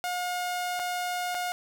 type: tone with dropouts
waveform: sawtooth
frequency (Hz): 717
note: F5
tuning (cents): +45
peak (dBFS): -25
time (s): 0.04-1.52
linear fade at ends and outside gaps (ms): 0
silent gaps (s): 0.793-0.797 / 1.346-1.35
effects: none